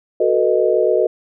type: chord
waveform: sine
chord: B dominant seventh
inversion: second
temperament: equal with one note detuned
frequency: 370 / 440 / 487.6 / 622.3 Hz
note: F#4 / A4 / B4 / D#5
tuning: 0 / 0 / -22 / 0 cents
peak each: -18 dBFS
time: 0.2-1.07 s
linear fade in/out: 5 ms
effects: none